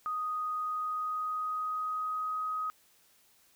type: tone with pitch glide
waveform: sine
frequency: 1244.5 to 1259 Hz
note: D#6 to D#6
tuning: 0 to +20 cents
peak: -31 dBFS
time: 0.06-2.7 s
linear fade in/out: 0 ms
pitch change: +20 cents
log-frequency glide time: 0.55-2.45 s
effects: white hiss -65 dBFS RMS until 3.55 s